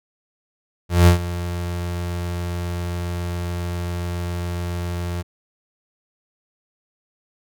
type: tone with ADSR envelope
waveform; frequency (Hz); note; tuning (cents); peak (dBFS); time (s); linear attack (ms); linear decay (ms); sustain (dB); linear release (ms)
35% pulse; 87.31; F2; 0; -6; 0.89-5.23; 180; 110; -16; 24
effects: none